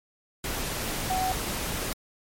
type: tone in noise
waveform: sine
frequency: 749 Hz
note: F#5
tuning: 21 cents sharp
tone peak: -25 dBFS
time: 1.1-1.32 s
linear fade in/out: 2 ms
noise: pink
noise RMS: -31 dBFS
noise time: 0.44-1.93 s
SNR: +3 dB
effects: MP3 64 kbps